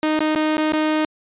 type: tone with dropouts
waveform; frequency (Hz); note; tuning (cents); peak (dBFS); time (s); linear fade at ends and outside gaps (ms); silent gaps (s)
sawtooth; 309.3; D#4; -10; -13; 0.03-1.05; 1; 0.192-0.205 / 0.35-0.358 / 0.57-0.58 / 0.722-0.733
effects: resampled to 8000 Hz